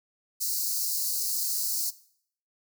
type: high-pass noise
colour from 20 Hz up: white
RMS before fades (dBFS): -29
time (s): 0.4-1.91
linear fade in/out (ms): 20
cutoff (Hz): 4200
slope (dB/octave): 96
effects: noise-tail reverb RT60 0.6 s tail -18 dB re dry